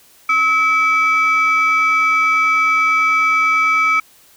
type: tone pair together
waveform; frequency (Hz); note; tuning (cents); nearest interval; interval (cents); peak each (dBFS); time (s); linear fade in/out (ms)
sine; 1290.8 / 2300; E6 / D7; -37 / -37; minor seventh; 1000; -13; 0.29-4; 5
effects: tanh soft clip ceiling -7 dBFS + white hiss -49 dBFS RMS until 4.36 s